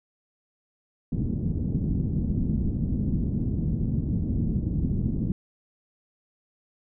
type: low-pass noise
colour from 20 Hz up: white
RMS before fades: -26 dBFS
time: 1.12-5.32 s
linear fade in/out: 2 ms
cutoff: 230 Hz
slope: 24 dB/octave
effects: none